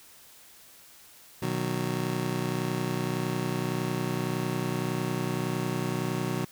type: chord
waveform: 25% pulse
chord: B major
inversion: none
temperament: just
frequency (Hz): 123.47 / 154.34 / 185.21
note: B2 / D#3 / F#3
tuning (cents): 0 / -14 / +2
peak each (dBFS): -29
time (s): 1.42-6.45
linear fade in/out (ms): 5
effects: white hiss -53 dBFS RMS until 6.51 s